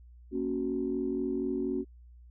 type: chord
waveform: sine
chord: F# major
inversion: first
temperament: equal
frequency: 233.1 / 277.2 / 370 Hz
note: A#3 / C#4 / F#4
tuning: 0 / 0 / 0 cents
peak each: -35 / -32 / -32 dBFS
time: 0.31-1.85 s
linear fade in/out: 50 ms
effects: tanh soft clip ceiling -19 dBFS + added 60 Hz sine -50 dBFS peak until 2.3 s